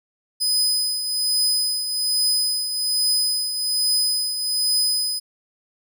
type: tone with tremolo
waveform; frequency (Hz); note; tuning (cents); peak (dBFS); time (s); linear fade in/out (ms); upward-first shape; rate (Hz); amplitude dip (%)
sawtooth; 5010; D#8; +11; -14; 0.4-5.2; 20; triangle; 1.2; 60
effects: none